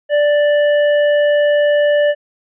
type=tone with tanh clipping; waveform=triangle; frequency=587.3 Hz; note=D5; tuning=in tune; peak=-12 dBFS; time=0.09-2.15 s; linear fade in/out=50 ms; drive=16 dB; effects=resampled to 8000 Hz